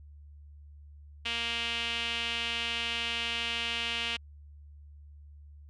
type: tone with band-pass filter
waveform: sawtooth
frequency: 233.1 Hz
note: A#3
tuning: in tune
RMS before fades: -33 dBFS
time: 1.25-4.17 s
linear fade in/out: 10 ms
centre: 2900 Hz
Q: 4.1
effects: added 73 Hz sine -48 dBFS peak until 5.69 s + resampled to 24000 Hz